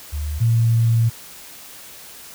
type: tone pair in turn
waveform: sine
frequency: 74.8 / 115 Hz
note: D2 / A#2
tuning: +32 / -23 cents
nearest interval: perfect fifth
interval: 745 cents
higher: second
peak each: -22 / -13 dBFS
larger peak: second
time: 0.12-0.4 / 0.4-1.1 s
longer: second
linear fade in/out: 20 ms
effects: white hiss -40 dBFS RMS until 2.34 s